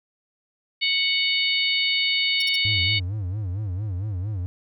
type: harmonic tone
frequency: 740 Hz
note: F#5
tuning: in tune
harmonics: 3 / 4 / 5 / 6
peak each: -24 / -25 / -26 / -27 dBFS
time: 0.81-3 s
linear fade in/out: 20 ms
type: tone bursts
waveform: sawtooth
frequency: 5500 Hz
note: F8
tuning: 27 cents flat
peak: -28 dBFS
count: 3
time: 2.4-2.56 s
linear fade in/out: 5 ms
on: 22 ms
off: 47 ms
type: tone with vibrato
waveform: triangle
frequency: 98 Hz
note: G2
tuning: in tune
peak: -23 dBFS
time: 2.65-4.46 s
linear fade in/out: 0 ms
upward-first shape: sine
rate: 4.4 Hz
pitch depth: 190 cents each way
effects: none